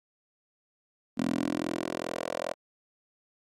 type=tone with high-pass filter sweep; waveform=10% pulse; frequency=42.44 Hz; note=F1; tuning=49 cents flat; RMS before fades=-32 dBFS; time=1.17-2.54 s; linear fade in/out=20 ms; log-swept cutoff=240 to 570 Hz; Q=3.4; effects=low-pass 10000 Hz 12 dB/octave + Opus 48 kbps